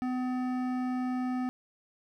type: tone with hard clipping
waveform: sine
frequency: 252.8 Hz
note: B3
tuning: 41 cents sharp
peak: -31 dBFS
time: 0.02-1.49 s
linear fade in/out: 0 ms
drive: 13 dB
effects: none